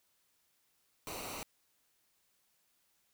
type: noise with comb filter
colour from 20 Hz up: pink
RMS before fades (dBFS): -43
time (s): 1.07-1.43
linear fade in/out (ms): 0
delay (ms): 0.59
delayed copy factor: -0.65
effects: white hiss -75 dBFS RMS until 3.13 s